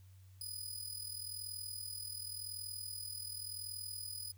15% pulse tone with amplitude modulation, 4978 Hz, D#8, in tune, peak -33 dBFS, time 0.41-4.32 s, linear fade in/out 2 ms, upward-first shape sine, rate 40.9 Hz, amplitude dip 65%, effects added 94 Hz sine -56 dBFS peak until 4.37 s + white hiss -72 dBFS RMS until 4.37 s

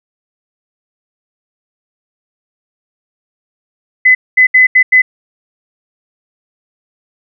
sine tone bursts at uneven times, 2018 Hz, B6, 37 cents sharp, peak -3 dBFS, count 5, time 4.05-4.15 / 4.37-4.47 / 4.54-4.67 / 4.75-4.83 / 4.92-5.02 s, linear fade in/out 10 ms, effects none

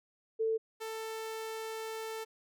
sine / sawtooth tone pair in turn, 445.3 / 443.5 Hz, A4 / A4, +21 / +14 cents, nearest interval unison, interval 7 cents, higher first, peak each -28 / -34 dBFS, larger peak first, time 0.39-0.58 / 0.8-2.25 s, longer second, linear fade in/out 20 ms, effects none

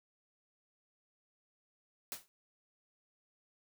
white noise with exponential decay, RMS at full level -38 dBFS, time 2.12-2.28 s, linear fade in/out 0 ms, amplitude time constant 33 ms, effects none

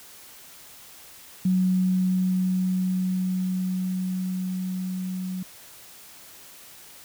sine tone with level ramp, 185 Hz, F#3, in tune, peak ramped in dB -18 to -28 dBFS, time 1.45-5.43 s, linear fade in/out 5 ms, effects white hiss -47 dBFS RMS until 7.04 s

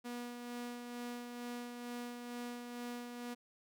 sawtooth tone with tremolo, 241.8 Hz, B3, 36 cents flat, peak -37 dBFS, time 0.04-3.35 s, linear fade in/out 20 ms, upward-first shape sine, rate 2.2 Hz, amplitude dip 40%, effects none

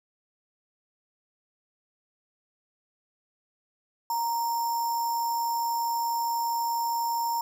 sine tone with sample-and-hold, 932.3 Hz, A#5, in tune, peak -25 dBFS, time 4.1-7.41 s, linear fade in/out 2 ms, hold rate 6300 Hz, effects none

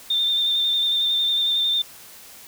sine tone with vibrato, 3599 Hz, A7, 38 cents sharp, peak -18 dBFS, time 0.1-1.82 s, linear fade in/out 5 ms, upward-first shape square, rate 11 Hz, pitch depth 19 cents each way, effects white hiss -44 dBFS RMS until 2.47 s

